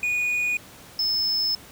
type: tone pair in turn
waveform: triangle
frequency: 2460 / 5231 Hz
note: D#7 / E8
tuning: -20 / -14 cents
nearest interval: octave + minor second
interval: 1306 cents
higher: second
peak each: -20 dBFS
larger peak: neither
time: 0.03-0.57 / 0.99-1.55 s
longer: second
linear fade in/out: 2 ms
effects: pink hiss -46 dBFS RMS until 1.71 s + high-pass 60 Hz 12 dB/octave